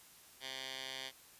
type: tone with band-pass filter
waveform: 10% pulse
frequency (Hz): 132.2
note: C3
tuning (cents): +18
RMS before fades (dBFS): -45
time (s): 0.4-1.12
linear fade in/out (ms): 50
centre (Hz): 3500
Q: 1.8
effects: white hiss -60 dBFS RMS until 1.39 s + resampled to 32000 Hz